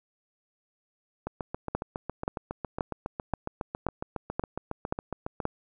two click trains, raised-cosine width 1 ms, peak -18 / -13 dBFS, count 31 / 8, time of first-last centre 1.27-5.402 / 1.75-5.454 s, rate 7.26 / 1.89 Hz, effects none

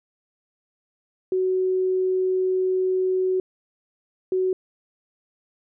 sine tone bursts at uneven times, 372.7 Hz, F#4, 13 cents sharp, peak -19 dBFS, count 2, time 1.32-3.4 / 4.32-4.53 s, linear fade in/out 2 ms, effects none

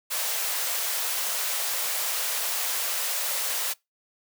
white high-pass noise, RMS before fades -28 dBFS, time 0.1-3.74 s, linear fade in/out 20 ms, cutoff 460 Hz, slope 48 dB/octave, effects noise-tail reverb RT60 0.2 s tail -24 dB re dry

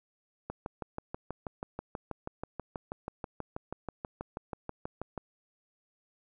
click train, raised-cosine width 1 ms, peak -22 dBFS, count 30, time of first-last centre 0.5-5.177 s, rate 6.2 Hz, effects none

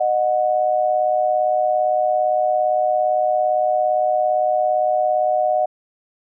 sine tone pair together, 615.4 / 733 Hz, D#5 / F#5, -19 / -16 cents, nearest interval minor third, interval 303 cents, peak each -18 dBFS, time 0-5.66 s, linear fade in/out 10 ms, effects none

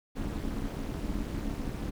brown noise with amplitude modulation, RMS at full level -30 dBFS, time 0.15-1.91 s, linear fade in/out 20 ms, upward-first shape sine, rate 247 Hz, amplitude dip 100%, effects none

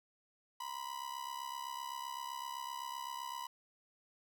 45% pulse ring-modulated tone, 987.8 Hz, B5, in tune, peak -38 dBFS, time 0.6-3.47 s, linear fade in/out 5 ms, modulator 33.9 Hz, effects none

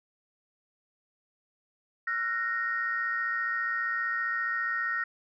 sine tone cluster, 1357 / 1472 / 1862 Hz, E6 / F#6 / A#6, +50 / -9 / -2 cents, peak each -33 / -35 / -29 dBFS, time 2.07-5.04 s, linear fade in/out 5 ms, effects tanh soft clip ceiling -18 dBFS

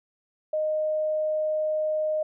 sine tone, 618 Hz, D#5, 12 cents flat, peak -23 dBFS, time 0.53-2.23 s, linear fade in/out 5 ms, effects none

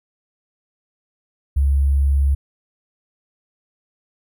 sine tone with sample-and-hold, 69.3 Hz, C#2, in tune, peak -13 dBFS, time 1.56-2.35 s, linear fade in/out 10 ms, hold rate 11025 Hz, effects none

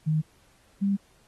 sine tone pair in turn, 155.56 / 198.4 Hz, D#3 / G3, 0 / +21 cents, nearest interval major third, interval 421 cents, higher second, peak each -21 dBFS, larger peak neither, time 0.06-0.22 / 0.81-0.97 s, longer neither, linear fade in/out 20 ms, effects pink hiss -62 dBFS RMS until 1.27 s + AAC 32 kbps

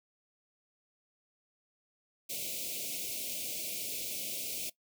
white band-stop noise, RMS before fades -38 dBFS, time 2.29-4.7 s, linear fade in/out 10 ms, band 690 to 2200 Hz, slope 96 dB/octave, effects noise-tail reverb RT60 0.1 s tail -18 dB re dry + high-pass 150 Hz 12 dB/octave

